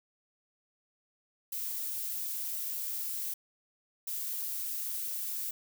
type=noise bursts at uneven times; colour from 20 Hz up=violet; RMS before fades=-36 dBFS; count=2; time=1.52-3.34 / 4.07-5.51 s; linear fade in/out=5 ms; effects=none